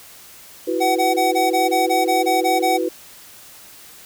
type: chord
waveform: sine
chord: E suspended second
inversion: none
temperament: just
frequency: 329.6 / 370.8 / 494.4 Hz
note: E4 / F#4 / B4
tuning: 0 / +4 / +2 cents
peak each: -23 dBFS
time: 0.67-2.89 s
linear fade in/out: 10 ms
type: tone bursts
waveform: square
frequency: 753 Hz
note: F#5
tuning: 30 cents sharp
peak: -17 dBFS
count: 11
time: 0.8-2.78 s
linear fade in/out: 20 ms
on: 160 ms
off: 22 ms
effects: white hiss -43 dBFS RMS until 4.05 s